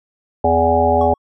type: harmonic tone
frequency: 83 Hz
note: E2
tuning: 12 cents sharp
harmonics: 1 / 3 / 5 / 7 / 9 / 10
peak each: -21 / -22 / -19 / -17 / -17 / -18 dBFS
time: 0.44-1.14 s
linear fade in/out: 5 ms
type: tone with exponential decay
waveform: triangle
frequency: 1108.7 Hz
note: C#6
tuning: in tune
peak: -24 dBFS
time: 1.01-1.18 s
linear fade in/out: 2 ms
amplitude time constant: 35 ms
effects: none